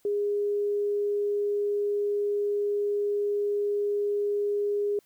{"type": "tone", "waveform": "sine", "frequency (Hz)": 410, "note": "G#4", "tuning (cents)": -22, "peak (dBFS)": -24, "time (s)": [0.05, 4.99], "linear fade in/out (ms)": 2, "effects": ["white hiss -66 dBFS RMS until 5.05 s"]}